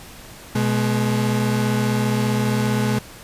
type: tone pair together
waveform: 35% pulse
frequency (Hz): 123.47 / 211.8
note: B2 / G#3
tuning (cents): 0 / +34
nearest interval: major sixth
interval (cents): 934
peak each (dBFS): -19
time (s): 0.55-2.99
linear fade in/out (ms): 5
effects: pink hiss -41 dBFS RMS until 3.23 s + resampled to 32000 Hz